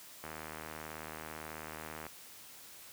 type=click train; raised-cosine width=0.5 ms; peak=-28 dBFS; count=144; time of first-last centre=0.24-2.066 s; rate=78.3 Hz; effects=white hiss -53 dBFS RMS until 2.92 s + high-pass 60 Hz 12 dB/octave